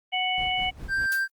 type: harmonic tone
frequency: 740 Hz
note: F#5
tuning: in tune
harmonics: 1 / 3 / 4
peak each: -28 / -28 / -28 dBFS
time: 0.12-0.71 s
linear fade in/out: 20 ms
type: noise with tremolo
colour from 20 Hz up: brown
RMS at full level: -37 dBFS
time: 0.38-1.06 s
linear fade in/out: 0 ms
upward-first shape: sine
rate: 4.9 Hz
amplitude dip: 75%
type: tone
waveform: triangle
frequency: 1576 Hz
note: G6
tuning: 9 cents sharp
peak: -21 dBFS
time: 0.88-1.28 s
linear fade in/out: 50 ms
type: noise with exponential decay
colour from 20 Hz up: blue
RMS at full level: -31 dBFS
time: 1.12-1.3 s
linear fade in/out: 0 ms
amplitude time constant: 37 ms
effects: Opus 32 kbps